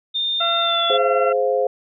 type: tone with pitch glide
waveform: sine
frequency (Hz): 3625 to 3441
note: A#7 to A7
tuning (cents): -49 to -39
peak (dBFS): -19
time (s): 0.14-0.98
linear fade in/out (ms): 20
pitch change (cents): -90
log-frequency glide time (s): 0.59-0.85
type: harmonic tone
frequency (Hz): 680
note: F5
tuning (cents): -46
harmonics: 1 / 2 / 3 / 4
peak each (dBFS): -23 / -22 / -36 / -32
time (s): 0.4-1.33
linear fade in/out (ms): 10
type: chord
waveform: sine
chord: F minor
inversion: first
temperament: just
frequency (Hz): 419.1 / 523.8 / 698.5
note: Ab4 / C5 / F5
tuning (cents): +16 / +2 / 0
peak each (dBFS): -22 / -18 / -24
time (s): 0.9-1.67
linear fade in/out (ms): 2
type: clicks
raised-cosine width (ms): 0.5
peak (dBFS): -28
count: 2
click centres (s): 0.934 / 0.958
effects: none